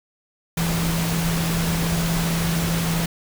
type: tone in noise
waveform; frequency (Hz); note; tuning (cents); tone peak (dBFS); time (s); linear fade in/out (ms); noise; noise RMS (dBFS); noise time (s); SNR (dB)
sine; 166.7; E3; +20; -21; 0.57-3.06; 5; pink; -26; 0.57-3.06; +2
effects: none